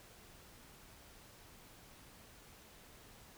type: silence
effects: pink hiss -59 dBFS RMS until 3.37 s